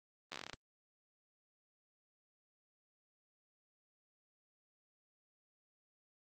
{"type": "slowing click train", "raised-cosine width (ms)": 0.2, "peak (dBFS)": -25, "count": 11, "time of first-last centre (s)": [0.32, 0.533], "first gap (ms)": 11, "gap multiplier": 1.14, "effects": ["high-pass 150 Hz 12 dB/octave", "Opus 24 kbps"]}